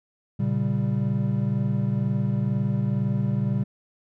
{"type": "chord", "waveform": "triangle", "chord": "G diminished", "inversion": "first", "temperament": "equal", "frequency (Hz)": [116.54, 138.59, 196], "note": ["Bb2", "Db3", "G3"], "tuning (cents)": [0, 0, 0], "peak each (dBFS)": -24, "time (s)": [0.39, 3.64], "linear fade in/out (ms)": 10, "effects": []}